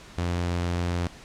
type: tone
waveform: sawtooth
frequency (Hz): 87.31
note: F2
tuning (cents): 0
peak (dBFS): -21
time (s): 0.18-1.07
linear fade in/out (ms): 0
effects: pink hiss -47 dBFS RMS until 1.24 s + low-pass 7000 Hz 12 dB/octave